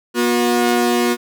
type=tone pair together; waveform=sawtooth; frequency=240.9 / 360.9 Hz; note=B3 / F#4; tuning=-43 / -43 cents; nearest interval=perfect fifth; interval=700 cents; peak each=-13 dBFS; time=0.14-1.17 s; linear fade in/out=50 ms; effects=none